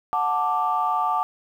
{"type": "chord", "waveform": "sine", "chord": "D major", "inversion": "first", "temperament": "just", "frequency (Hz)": [734.2, 881, 1174.7], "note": ["F#5", "A5", "D6"], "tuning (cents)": [-14, 2, 0], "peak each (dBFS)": [-25, -24, -23], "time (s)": [0.13, 1.23], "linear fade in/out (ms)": 0, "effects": ["tanh soft clip ceiling -11 dBFS", "9-bit"]}